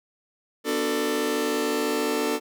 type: chord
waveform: sawtooth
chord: B minor seventh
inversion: none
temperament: just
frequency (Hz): 246.9 / 296.3 / 370.4 / 444.5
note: B3 / D4 / F#4 / A4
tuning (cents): 0 / +15 / +2 / +18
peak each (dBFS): -27 / -24 / -28 / -22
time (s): 0.64-2.4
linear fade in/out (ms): 50
effects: none